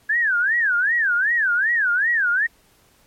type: tone with vibrato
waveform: sine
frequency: 1643 Hz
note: G#6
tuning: 19 cents flat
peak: -16 dBFS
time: 0.09-2.47 s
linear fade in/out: 10 ms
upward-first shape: sine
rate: 2.6 Hz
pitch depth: 270 cents each way
effects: pink hiss -57 dBFS RMS until 3.06 s + MP3 64 kbps